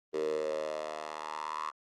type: tone with high-pass filter sweep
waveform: 10% pulse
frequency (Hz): 77.1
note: D#2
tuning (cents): -15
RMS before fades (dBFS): -36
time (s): 0.13-1.71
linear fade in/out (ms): 20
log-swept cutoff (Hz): 420 to 1100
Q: 7
effects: low-pass 7000 Hz 12 dB/octave + Opus 24 kbps